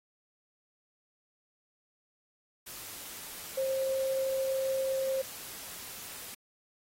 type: tone in noise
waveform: sine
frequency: 532 Hz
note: C5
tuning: 29 cents sharp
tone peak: -28 dBFS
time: 3.57-5.22 s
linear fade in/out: 10 ms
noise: white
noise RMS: -44 dBFS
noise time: 2.66-6.35 s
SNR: +13 dB
effects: AAC 48 kbps